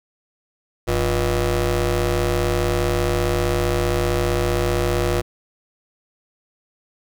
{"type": "ring-modulated tone", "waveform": "20% pulse", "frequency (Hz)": 130.81, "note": "C3", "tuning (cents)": 0, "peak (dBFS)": -10, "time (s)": [0.87, 5.22], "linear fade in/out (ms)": 20, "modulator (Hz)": 224, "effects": []}